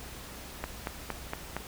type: click train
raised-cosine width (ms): 0.5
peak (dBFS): -17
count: 5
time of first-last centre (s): 0.64-1.566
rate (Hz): 4.32
effects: added 60 Hz sine -48 dBFS peak until 1.67 s + pink hiss -45 dBFS RMS until 1.67 s